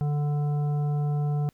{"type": "harmonic tone", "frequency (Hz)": 146.83, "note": "D3", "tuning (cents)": 0, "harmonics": [1, 3, 5, 7, 9], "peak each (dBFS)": [-23, -39, -39, -52, -52], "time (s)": [0.01, 1.49], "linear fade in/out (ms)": 0, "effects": ["pink hiss -67 dBFS RMS until 1.53 s"]}